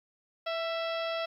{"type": "harmonic tone with a mistuned harmonic", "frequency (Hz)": 659.3, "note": "E5", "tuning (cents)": 0, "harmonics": [1, 2, 3, 4, 5, 6, 7, 8], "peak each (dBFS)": [-32, -38, -43, -42, -42, -47, -50, -48], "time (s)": [0.46, 1.26], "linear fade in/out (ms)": 10, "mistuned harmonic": 2, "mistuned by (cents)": 30, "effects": ["11-bit"]}